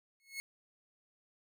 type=tone with exponential growth; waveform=sawtooth; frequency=2183 Hz; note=C#7; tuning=27 cents flat; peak=-32 dBFS; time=0.2-0.4 s; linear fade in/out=0 ms; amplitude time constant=42 ms; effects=none